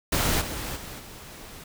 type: noise with level steps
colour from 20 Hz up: pink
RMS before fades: -24 / -33 / -39 / -43 dBFS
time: 0.12-1.64 s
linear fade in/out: 5 ms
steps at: 0.4 / 0.75 / 0.98 s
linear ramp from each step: 20 ms
effects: none